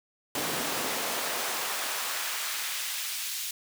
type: noise with high-pass filter sweep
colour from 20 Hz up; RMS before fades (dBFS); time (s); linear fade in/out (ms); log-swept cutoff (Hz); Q
pink; -32; 0.35-3.51; 2; 220 to 3500; 0.74
effects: none

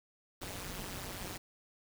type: noise with amplitude modulation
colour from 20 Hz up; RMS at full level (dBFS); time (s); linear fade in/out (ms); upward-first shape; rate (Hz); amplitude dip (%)
pink; -39; 0.41-1.38; 10; sine; 188; 90
effects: none

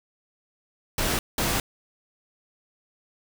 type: noise bursts at uneven times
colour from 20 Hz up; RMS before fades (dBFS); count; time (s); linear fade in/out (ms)
pink; -25; 2; 0.98-1.19 / 1.38-1.6; 2
effects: none

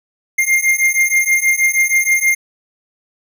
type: beating tone pair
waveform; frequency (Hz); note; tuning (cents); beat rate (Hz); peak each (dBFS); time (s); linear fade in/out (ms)
square; 2111 / 2117.3; C7 / C7; +15 / +20; 6.3; -16 / -15; 0.38-2.35; 10
effects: none

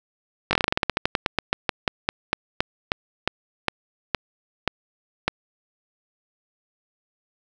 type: slowing click train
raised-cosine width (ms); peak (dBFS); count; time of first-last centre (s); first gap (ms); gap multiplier
0.3; -3; 28; 0.51-5.28; 20; 1.14
effects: none

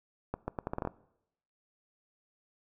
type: accelerating click train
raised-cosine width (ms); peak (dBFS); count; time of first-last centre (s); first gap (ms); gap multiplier
1; -19; 9; 0.34-0.873; 140; 0.77
effects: noise-tail reverb RT60 0.8 s tail -21 dB re dry

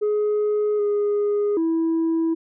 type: tone with pitch steps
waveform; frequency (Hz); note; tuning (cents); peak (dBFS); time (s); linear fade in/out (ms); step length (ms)
sine; 420 / 412.3 / 327.4; G#4 / G#4 / E4; +19 / -13 / -12; -16; 0.01-2.35; 20; 780
effects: tanh soft clip ceiling -17 dBFS

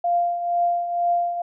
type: tone with tremolo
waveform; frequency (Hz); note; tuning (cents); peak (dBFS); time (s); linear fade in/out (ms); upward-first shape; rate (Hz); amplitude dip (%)
sine; 696; F5; -6; -16; 0.04-1.42; 5; triangle; 2.1; 65
effects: none

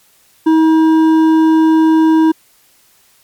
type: tone with hard clipping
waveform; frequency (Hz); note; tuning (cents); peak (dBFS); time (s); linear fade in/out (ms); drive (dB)
triangle; 319.1; D#4; +44; -8; 0.46-2.32; 10; 11
effects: white hiss -51 dBFS RMS until 3.23 s + MP3 96 kbps

